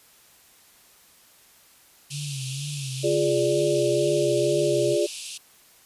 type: band-pass noise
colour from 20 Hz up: pink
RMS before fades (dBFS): -37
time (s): 2.1-5.38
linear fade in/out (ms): 10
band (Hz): 2500 to 11000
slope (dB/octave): 96
type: tone with vibrato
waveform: sine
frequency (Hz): 138.59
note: C#3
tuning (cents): 0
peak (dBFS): -30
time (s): 2.1-4.97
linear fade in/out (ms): 50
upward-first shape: sine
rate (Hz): 2.1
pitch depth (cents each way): 100
type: chord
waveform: sine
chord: D diminished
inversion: first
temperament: equal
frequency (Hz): 349.2 / 415.3 / 587.3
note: F4 / Ab4 / D5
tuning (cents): 0 / 0 / 0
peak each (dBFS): -24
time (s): 3.03-5.07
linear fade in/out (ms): 20
effects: white hiss -55 dBFS RMS until 5.85 s + resampled to 32000 Hz